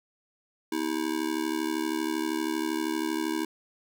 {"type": "tone with amplitude modulation", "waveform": "square", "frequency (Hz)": 320.9, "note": "E4", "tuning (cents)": -46, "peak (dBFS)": -24, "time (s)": [0.72, 3.45], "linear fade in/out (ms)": 5, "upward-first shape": "sine", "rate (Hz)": 72.7, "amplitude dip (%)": 90, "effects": []}